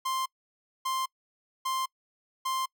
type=tone bursts; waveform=45% pulse; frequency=1050 Hz; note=C6; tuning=6 cents sharp; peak=-28 dBFS; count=4; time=0.05-2.66 s; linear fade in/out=10 ms; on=210 ms; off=590 ms; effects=noise-tail reverb RT60 0.1 s tail -26 dB re dry